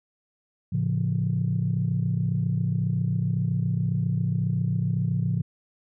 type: chord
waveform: sine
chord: A augmented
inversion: none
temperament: just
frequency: 110 / 137.5 / 171.88 Hz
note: A2 / C#3 / E#3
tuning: 0 / -14 / -27 cents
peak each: -26 dBFS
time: 0.72-5.42 s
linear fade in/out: 10 ms
effects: tanh soft clip ceiling -14 dBFS